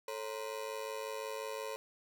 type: ring-modulated tone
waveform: 30% pulse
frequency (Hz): 493.9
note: B4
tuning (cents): 0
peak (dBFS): -33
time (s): 0.08-1.76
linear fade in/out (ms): 0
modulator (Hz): 52.8
effects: none